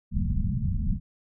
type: low-pass noise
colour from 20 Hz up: pink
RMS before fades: -26 dBFS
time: 0.11-1 s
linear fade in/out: 50 ms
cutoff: 230 Hz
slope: 96 dB/octave
effects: none

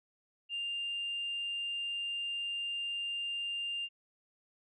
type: tone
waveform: sine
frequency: 2798 Hz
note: F7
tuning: 3 cents sharp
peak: -33 dBFS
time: 0.49-3.89 s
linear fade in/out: 50 ms
effects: tanh soft clip ceiling -30 dBFS

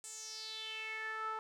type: tone with band-pass filter sweep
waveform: sawtooth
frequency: 438.9 Hz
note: A4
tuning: 4 cents flat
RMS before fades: -43 dBFS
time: 0.04-1.39 s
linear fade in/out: 0 ms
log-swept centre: 8100 to 1100 Hz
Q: 5.1
effects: none

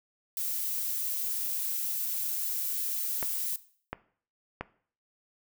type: noise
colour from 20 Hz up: violet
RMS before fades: -32 dBFS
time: 0.37-3.56 s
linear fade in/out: 2 ms
type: clicks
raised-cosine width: 0.5 ms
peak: -18 dBFS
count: 3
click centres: 3.228 / 3.93 / 4.61 s
effects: noise-tail reverb RT60 0.5 s tail -17 dB re dry

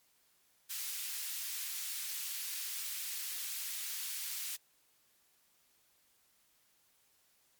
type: high-pass noise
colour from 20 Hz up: white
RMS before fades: -40 dBFS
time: 0.69-4.57 s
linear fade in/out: 20 ms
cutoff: 2100 Hz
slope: 12 dB/octave
effects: white hiss -71 dBFS RMS until 7.59 s + MP3 96 kbps

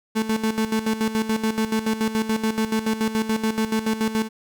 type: tone with tremolo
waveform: 35% pulse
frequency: 220 Hz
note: A3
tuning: in tune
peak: -17 dBFS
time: 0.15-4.29 s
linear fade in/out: 20 ms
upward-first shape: square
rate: 7 Hz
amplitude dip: 70%
effects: none

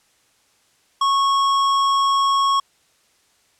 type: tone with tanh clipping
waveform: sine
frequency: 1100 Hz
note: C#6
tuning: 14 cents flat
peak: -17 dBFS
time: 1.01-2.6 s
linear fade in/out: 5 ms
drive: 15 dB
effects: white hiss -60 dBFS RMS until 3.59 s + low-pass 9000 Hz 12 dB/octave

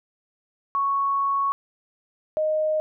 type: tone pair in turn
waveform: sine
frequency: 1108.7 / 619.9 Hz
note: C#6 / D#5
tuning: 0 / -7 cents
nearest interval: minor seventh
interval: 1007 cents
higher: first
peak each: -20 dBFS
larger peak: neither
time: 0.75-1.52 / 2.37-2.8 s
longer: first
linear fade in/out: 0 ms
effects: none

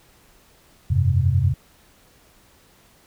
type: chord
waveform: sine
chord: F suspended second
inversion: none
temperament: equal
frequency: 87.31 / 98 / 130.81 Hz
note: F2 / G2 / C3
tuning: 0 / 0 / 0 cents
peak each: -20 dBFS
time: 0.9-1.54 s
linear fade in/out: 10 ms
effects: pink hiss -55 dBFS RMS until 3.06 s

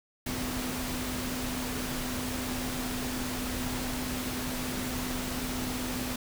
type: tone in noise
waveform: sine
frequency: 251.7 Hz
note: B3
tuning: 33 cents sharp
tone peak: -35 dBFS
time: 0.26-6.16 s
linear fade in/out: 5 ms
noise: pink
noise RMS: -35 dBFS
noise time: 0.26-6.16 s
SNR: -3 dB
effects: none

